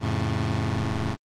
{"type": "chord", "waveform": "sawtooth", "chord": "F augmented", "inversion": "none", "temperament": "just", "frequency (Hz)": [87.31, 109.13, 136.42], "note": ["F2", "A2", "C#3"], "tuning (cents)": [0, -14, -27], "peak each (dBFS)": [-25, -22, -25], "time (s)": [0, 1.17], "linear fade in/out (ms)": 50, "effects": ["low-pass 6000 Hz 12 dB/octave", "Opus 24 kbps"]}